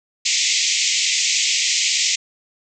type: band-pass noise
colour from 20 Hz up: white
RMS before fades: -19 dBFS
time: 0.25-2.16 s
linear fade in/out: 10 ms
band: 2000 to 7500 Hz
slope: 96 dB/octave
effects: none